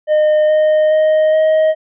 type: tone with pitch steps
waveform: triangle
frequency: 611 / 616.7 / 622.4 / 628.2 Hz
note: D#5 / D#5 / D#5 / D#5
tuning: -32 / -16 / 0 / +16 cents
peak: -7 dBFS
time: 0.07-1.75 s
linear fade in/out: 50 ms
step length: 420 ms
effects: resampled to 8000 Hz